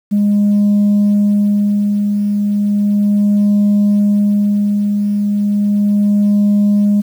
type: tone with tremolo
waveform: sine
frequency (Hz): 205.2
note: G#3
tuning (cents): -21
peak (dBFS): -6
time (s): 0.11-7.02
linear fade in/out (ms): 20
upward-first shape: sine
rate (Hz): 0.35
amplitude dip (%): 45
effects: tanh soft clip ceiling -7 dBFS + 7-bit